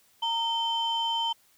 sine tone pair together, 919 / 3091 Hz, A#5 / G7, -25 / -25 cents, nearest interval octave + major sixth, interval 2100 cents, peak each -27 dBFS, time 0.22-1.33 s, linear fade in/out 10 ms, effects tanh soft clip ceiling -20 dBFS + white hiss -63 dBFS RMS until 1.57 s

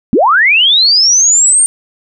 sine linear sweep, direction up, 184.2 to 8870 Hz, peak -5 dBFS, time 0.13-1.66 s, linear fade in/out 0 ms, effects none

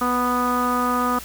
sawtooth tone with low-pass filter, 246.9 Hz, B3, in tune, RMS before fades -21 dBFS, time 0.01-1.19 s, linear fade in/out 5 ms, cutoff 1200 Hz, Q 7.4, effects added 60 Hz sine -42 dBFS peak until 1.24 s + white hiss -38 dBFS RMS until 1.24 s

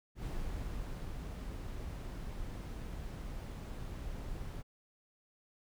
brown noise with ADSR envelope, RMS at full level -39 dBFS, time 0.15-4.63 s, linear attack 90 ms, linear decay 860 ms, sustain -3 dB, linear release 30 ms, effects none

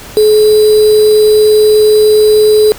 sine tone with sample-and-hold, 426.8 Hz, G#4, 47 cents sharp, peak -3 dBFS, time 0.17-2.72 s, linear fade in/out 0 ms, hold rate 4410 Hz, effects pink hiss -30 dBFS RMS until 2.78 s

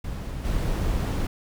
brown noise with level steps, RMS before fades -32 / -25 dBFS, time 0.04-1.27 s, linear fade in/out 5 ms, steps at 0.44 s, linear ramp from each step 20 ms, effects none

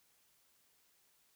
silence, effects white hiss -72 dBFS RMS until 1.35 s

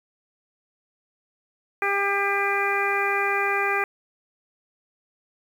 harmonic tone, 399.4 Hz, G4, 32 cents sharp, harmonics 1 / 2 / 3 / 4 / 5 / 6, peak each -28 / -28 / -28 / -28 / -28 / -28 dBFS, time 1.82-3.84 s, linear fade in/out 2 ms, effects 8-bit

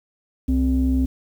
sine tone pair together, 65.1 / 260.4 Hz, C2 / C4, -8 / -8 cents, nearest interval 2 octaves, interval 2400 cents, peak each -18 dBFS, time 0.48-1.06 s, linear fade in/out 10 ms, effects tanh soft clip ceiling -11 dBFS + 8-bit

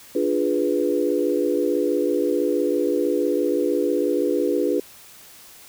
sine chord, D diminished seventh, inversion none, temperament equal, 293.7 / 349.2 / 415.3 / 493.9 Hz, D4 / F4 / Ab4 / Cb5, 0 / 0 / 0 / 0 cents, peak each -24 dBFS, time 0.15-4.8 s, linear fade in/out 5 ms, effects white hiss -46 dBFS RMS until 5.68 s

